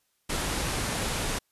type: low-pass noise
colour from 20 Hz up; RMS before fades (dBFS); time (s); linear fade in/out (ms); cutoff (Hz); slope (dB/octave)
pink; -30; 0.29-1.39; 10; 12000; 96
effects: white hiss -73 dBFS RMS until 1.51 s + resampled to 32000 Hz

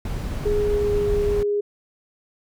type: noise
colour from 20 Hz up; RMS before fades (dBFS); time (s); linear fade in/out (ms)
brown; -26; 0.05-1.43; 2
type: tone with pitch glide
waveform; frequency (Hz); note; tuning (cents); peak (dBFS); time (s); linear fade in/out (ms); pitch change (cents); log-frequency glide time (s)
sine; 415.3 to 411.2; G#4 to G#4; 0 to -17; -19; 0.45-1.61; 10; -17; 0.63-1.04
effects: none

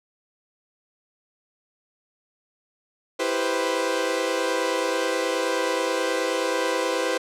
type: chord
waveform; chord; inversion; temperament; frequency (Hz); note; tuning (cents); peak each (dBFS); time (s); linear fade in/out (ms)
sawtooth; C major seventh; first; equal; 329.6 / 392 / 493.9 / 523.3; E4 / G4 / B4 / C5; 0 / 0 / 0 / 0; -26 / -26 / -23 / -23; 3.19-7.18; 10
effects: low-pass 9000 Hz 12 dB/octave

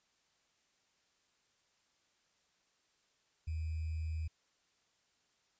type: tone with sample-and-hold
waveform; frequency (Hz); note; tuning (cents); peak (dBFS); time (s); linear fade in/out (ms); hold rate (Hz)
sine; 79.8; D#2; +44; -35; 3.47-4.28; 10; 2450
effects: white hiss -75 dBFS RMS until 5.59 s + resampled to 16000 Hz

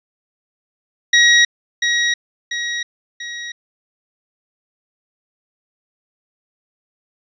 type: tone with echo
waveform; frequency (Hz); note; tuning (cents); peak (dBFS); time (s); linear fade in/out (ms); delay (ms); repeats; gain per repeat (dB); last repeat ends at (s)
25% pulse; 1900; A#6; +33; -5; 1.13-1.45; 5; 690; 3; -6; 3.52
effects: resampled to 16000 Hz

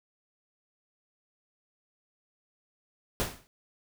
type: noise with exponential decay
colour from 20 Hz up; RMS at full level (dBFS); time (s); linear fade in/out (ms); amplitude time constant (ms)
pink; -27; 3.2-3.47; 0; 57
effects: none

